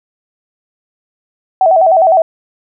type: tone with vibrato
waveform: sine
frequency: 701 Hz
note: F5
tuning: 6 cents sharp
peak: -5 dBFS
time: 1.61-2.22 s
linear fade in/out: 2 ms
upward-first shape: square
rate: 9.8 Hz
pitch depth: 130 cents each way
effects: none